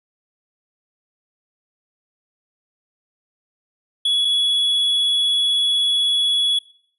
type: tone pair in turn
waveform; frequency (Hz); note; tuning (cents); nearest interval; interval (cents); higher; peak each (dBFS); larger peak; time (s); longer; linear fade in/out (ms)
triangle; 3379 / 3379; G#7 / G#7; +29 / +29; unison; 0; neither; -14; neither; 4.05-4.25 / 4.25-6.59; second; 5
effects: noise-tail reverb RT60 0.6 s tail -20 dB re dry + resampled to 32000 Hz